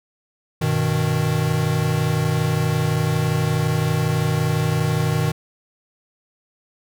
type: chord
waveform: square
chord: G augmented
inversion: none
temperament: equal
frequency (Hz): 98 / 123.47 / 155.56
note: G2 / B2 / D#3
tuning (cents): 0 / 0 / 0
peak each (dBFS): -27 / -23 / -21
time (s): 0.61-5.32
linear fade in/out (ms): 10
effects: none